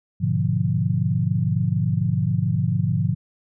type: chord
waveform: sine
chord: G# diminished seventh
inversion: none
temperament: equal with one note detuned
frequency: 103.83 / 123.47 / 147.68 / 174.61 Hz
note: G#2 / B2 / D3 / F3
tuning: 0 / 0 / +10 / 0 cents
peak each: -24 dBFS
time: 0.2-3.15 s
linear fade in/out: 20 ms
effects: none